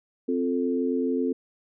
sine chord, F major, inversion second, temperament equal, 261.6 / 349.2 / 440 Hz, C4 / F4 / A4, 0 / 0 / 0 cents, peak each -25 / -30 / -28 dBFS, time 0.28-1.33 s, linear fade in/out 10 ms, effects none

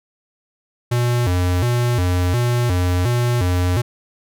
square tone with vibrato, 104.2 Hz, G#2, 6 cents sharp, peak -16 dBFS, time 0.91-3.82 s, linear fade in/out 10 ms, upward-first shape square, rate 1.4 Hz, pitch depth 260 cents each way, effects none

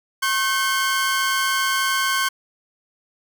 sawtooth tone pair together, 1083 / 1538.2 Hz, C#6 / G6, -41 / -33 cents, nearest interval tritone, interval 608 cents, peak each -18 dBFS, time 0.22-2.29 s, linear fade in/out 10 ms, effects none

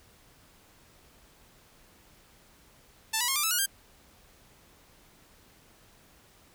5% pulse tone with pitch steps, 884 / 975.2 / 1075.8 / 1186.8 / 1309.3 / 1444.4 / 1593.4 Hz, A5 / B5 / C6 / D6 / E6 / F#6 / G6, +8 / -22 / +48 / +18 / -12 / -42 / +28 cents, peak -14 dBFS, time 3.13-3.662 s, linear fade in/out 10 ms, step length 76 ms, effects pink hiss -59 dBFS RMS until 6.54 s

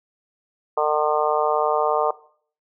harmonic tone, 151.4 Hz, D#3, 47 cents flat, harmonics 3 / 4 / 5 / 6 / 7 / 8, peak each -23 / -24 / -25 / -26 / -26 / -27 dBFS, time 0.77-2.11 s, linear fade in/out 5 ms, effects noise-tail reverb RT60 0.5 s tail -18 dB re dry

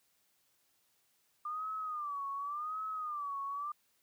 sine tone with vibrato, 1194 Hz, D6, 28 cents sharp, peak -36 dBFS, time 1.45-3.72 s, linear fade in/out 5 ms, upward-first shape sine, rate 0.89 Hz, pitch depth 130 cents each way, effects white hiss -74 dBFS RMS until 4.02 s + high-pass 60 Hz 12 dB/octave

